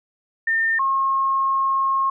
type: tone pair in turn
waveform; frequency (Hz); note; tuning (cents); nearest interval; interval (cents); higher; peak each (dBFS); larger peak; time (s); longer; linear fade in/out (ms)
sine; 1810 / 1079.3; A6 / C#6; +48 / -47; major sixth; 895; first; -17; neither; 0.47-0.79 / 0.79-2.1; second; 5
effects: none